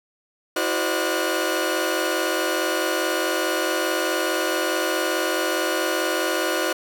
sawtooth tone cluster, 327.3 / 372 / 518 / 597 / 1447 Hz, E4 / F#4 / C5 / D5 / F#6, -12 / +9 / -17 / +28 / -39 cents, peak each -24 dBFS, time 0.56-6.73 s, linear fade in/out 5 ms, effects none

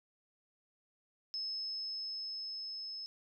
sine tone with level ramp, 5200 Hz, E8, 24 cents flat, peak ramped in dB -36 to -41 dBFS, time 1.34-3.06 s, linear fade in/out 0 ms, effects none

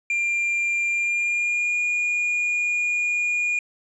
triangle tone with pitch glide, 2387 to 2434 Hz, D7 to D#7, +28 to -39 cents, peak -19 dBFS, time 0.1-3.59 s, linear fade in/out 2 ms, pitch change +33 cents, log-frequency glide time 0.88-1.79 s, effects resampled to 24000 Hz + 10-bit

